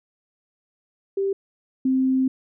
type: tone pair in turn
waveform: sine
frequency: 392 / 261.6 Hz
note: G4 / C4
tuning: 0 / 0 cents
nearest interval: perfect fifth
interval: 700 cents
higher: first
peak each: -20 / -17 dBFS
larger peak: second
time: 1.17-1.33 / 1.85-2.28 s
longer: second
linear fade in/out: 5 ms
effects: none